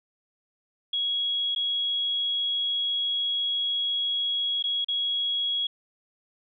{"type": "tone with dropouts", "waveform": "sine", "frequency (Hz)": 3322, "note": "G#7", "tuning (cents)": 0, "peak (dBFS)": -24, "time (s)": [0.93, 5.67], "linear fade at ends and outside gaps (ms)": 5, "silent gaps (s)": [[1.55, 1.56], [4.626, 4.639], [4.846, 4.884]], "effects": []}